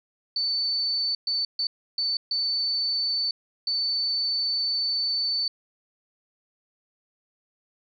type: tone bursts at uneven times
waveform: sine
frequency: 4514 Hz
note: C#8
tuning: 31 cents sharp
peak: -23 dBFS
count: 6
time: 0.36-1.15 / 1.27-1.45 / 1.59-1.67 / 1.98-2.17 / 2.31-3.31 / 3.67-5.48 s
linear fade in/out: 2 ms
effects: none